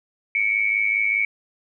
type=tone pair together; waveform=sine; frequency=2203 / 2308 Hz; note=C#7 / D7; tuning=-11 / -31 cents; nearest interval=minor second; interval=80 cents; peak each=-21 dBFS; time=0.35-1.25 s; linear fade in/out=2 ms; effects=none